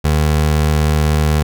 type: tone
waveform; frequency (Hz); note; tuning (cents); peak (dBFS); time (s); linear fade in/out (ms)
25% pulse; 76.1; D#2; -38; -8; 0.04-1.43; 10
effects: none